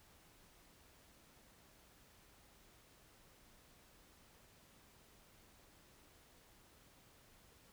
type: silence
effects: pink hiss -66 dBFS RMS until 7.72 s